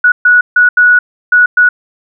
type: tone bursts at uneven times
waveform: sine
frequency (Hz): 1466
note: F#6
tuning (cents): -16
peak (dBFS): -3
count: 6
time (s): 0.04-0.12 / 0.25-0.41 / 0.56-0.69 / 0.77-0.99 / 1.32-1.46 / 1.57-1.69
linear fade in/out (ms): 5
effects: none